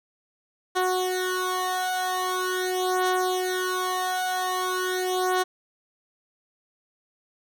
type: beating tone pair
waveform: 15% pulse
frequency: 368.1 / 368.53 Hz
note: F#4 / F#4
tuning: -9 / -7 cents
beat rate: 0.43 Hz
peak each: -21 / -20 dBFS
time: 0.75-5.44 s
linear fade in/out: 20 ms
effects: none